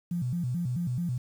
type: tone with vibrato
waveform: sine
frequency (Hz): 146.9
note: D3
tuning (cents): +1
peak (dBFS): -27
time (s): 0.11-1.18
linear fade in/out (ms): 5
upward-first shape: square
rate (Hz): 4.6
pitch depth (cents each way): 290
effects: 9-bit